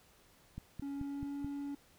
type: click train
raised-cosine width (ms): 5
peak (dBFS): -30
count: 5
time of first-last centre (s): 0.58-1.446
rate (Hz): 4.62
type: tone with pitch glide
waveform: triangle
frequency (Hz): 279.9 to 283.3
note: C#4 to C#4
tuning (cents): +17 to +38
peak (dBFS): -36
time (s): 0.82-1.75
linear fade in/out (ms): 5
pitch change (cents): +21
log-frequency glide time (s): 0.94-1.39
effects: pink hiss -65 dBFS RMS until 1.98 s